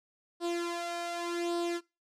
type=tone with flanger; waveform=sawtooth; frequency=344 Hz; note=F4; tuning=26 cents flat; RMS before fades=-34 dBFS; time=0.4-1.81 s; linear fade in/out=50 ms; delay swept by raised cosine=0.22 to 1.62 ms; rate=0.86 Hz; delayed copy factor=+0.7; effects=noise-tail reverb RT60 0.3 s tail -24 dB re dry + low-pass 9000 Hz 12 dB/octave

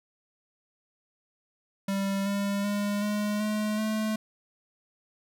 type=tone with pitch steps; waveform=square; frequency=196.4 / 200.3 / 204.3 / 208.3 / 212.5 / 216.7 Hz; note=G3 / G3 / G#3 / G#3 / G#3 / A3; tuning=+4 / +38 / -28 / +5 / +40 / -26 cents; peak=-27 dBFS; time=1.88-4.16 s; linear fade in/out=5 ms; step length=380 ms; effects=none

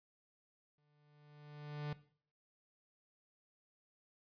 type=tone with exponential growth; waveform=45% pulse; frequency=147.9 Hz; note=D3; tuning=13 cents sharp; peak=-38 dBFS; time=0.78-1.93 s; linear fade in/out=2 ms; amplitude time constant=250 ms; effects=noise-tail reverb RT60 0.5 s tail -17 dB re dry + resampled to 11025 Hz

